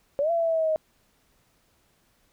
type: exponential two-way sweep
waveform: sine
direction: up then down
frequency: 546 to 681 to 623 Hz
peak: -21 dBFS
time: 0.19-0.76 s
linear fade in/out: 0 ms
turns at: 0.31 s
effects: pink hiss -66 dBFS RMS until 2.32 s